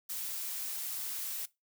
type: noise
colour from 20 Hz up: blue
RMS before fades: -38 dBFS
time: 0.09-1.46 s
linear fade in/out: 10 ms
effects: noise-tail reverb RT60 0.2 s tail -20 dB re dry